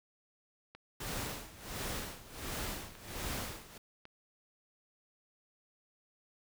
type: click train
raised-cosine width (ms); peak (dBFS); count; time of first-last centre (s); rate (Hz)
0.3; -34; 4; 0.75-4.054; 0.908
type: noise with tremolo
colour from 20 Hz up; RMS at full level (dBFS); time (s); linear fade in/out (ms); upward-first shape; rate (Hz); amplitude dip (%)
pink; -38; 1-3.78; 5; sine; 1.4; 85
effects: none